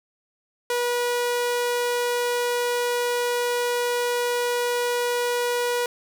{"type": "tone", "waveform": "sawtooth", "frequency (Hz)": 484.8, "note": "B4", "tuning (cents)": -32, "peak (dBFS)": -18, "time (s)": [0.7, 5.86], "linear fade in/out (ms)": 2, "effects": []}